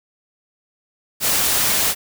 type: noise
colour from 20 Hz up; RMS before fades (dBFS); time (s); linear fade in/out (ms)
white; -18; 1.2-1.95; 50
effects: none